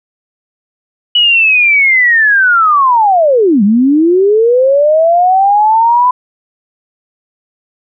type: linear two-way sweep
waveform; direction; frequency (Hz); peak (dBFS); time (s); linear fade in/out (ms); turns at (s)
sine; down then up; 2954 to 192.9 to 1007; -5; 1.15-6.11; 5; 3.63
effects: none